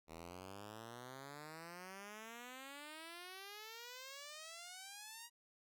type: exponential sweep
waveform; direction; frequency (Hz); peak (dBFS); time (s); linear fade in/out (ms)
5% pulse; up; 78.8 to 960; -39; 0.07-5.3; 50
effects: none